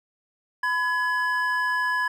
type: tone pair together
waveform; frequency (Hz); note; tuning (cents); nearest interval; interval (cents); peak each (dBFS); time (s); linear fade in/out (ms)
triangle; 1004 / 1690; B5 / G#6; +28 / +30; major sixth; 902; -24 / -22; 0.63-2.08; 5
effects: none